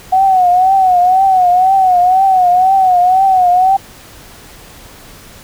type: tone with vibrato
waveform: sine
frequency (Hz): 743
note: F#5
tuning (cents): +7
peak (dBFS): -6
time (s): 0.12-3.77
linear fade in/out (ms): 10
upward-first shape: triangle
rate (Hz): 2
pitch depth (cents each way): 93
effects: pink hiss -37 dBFS RMS until 5.43 s